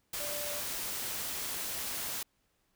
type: tone in noise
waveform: sine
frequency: 587.3 Hz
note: D5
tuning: in tune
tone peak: -41 dBFS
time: 0.2-0.6 s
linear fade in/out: 5 ms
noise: white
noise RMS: -37 dBFS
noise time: 0.13-2.23 s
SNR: -7 dB
effects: pink hiss -75 dBFS RMS until 2.75 s